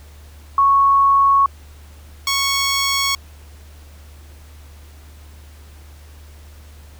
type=tone pair in turn; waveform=sine / 10% pulse; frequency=1106 / 1106 Hz; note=C#6 / C#6; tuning=-4 / -4 cents; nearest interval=unison; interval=0 cents; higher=neither; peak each=-10 / -8 dBFS; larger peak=second; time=0.58-1.46 / 2.27-3.15 s; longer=neither; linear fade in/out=2 ms; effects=added 74 Hz sine -39 dBFS peak until 6.99 s + pink hiss -49 dBFS RMS until 6.99 s